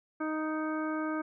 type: harmonic tone with a mistuned harmonic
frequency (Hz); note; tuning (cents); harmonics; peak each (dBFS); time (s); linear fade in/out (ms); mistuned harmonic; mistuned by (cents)
311.1; D#4; 0; 1 / 2 / 3 / 4 / 5 / 7; -32 / -39 / -43 / -39 / -41 / -50; 0.2-1.22; 10; 7; +32
effects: none